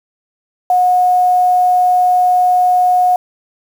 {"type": "tone with quantisation", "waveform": "sine", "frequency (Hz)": 726, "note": "F#5", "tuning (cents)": -33, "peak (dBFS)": -8, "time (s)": [0.7, 3.16], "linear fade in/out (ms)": 2, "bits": 6, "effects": []}